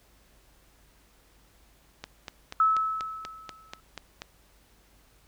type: click train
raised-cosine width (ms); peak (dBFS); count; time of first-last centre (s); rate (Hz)
0.2; -19; 10; 2.04-4.219; 4.13
type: tone with exponential decay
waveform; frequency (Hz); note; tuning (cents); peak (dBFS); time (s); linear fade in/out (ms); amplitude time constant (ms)
sine; 1300; E6; -24; -17; 2.6-3.8; 2; 260
effects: added 50 Hz sine -62 dBFS peak until 5.27 s + pink hiss -62 dBFS RMS until 5.27 s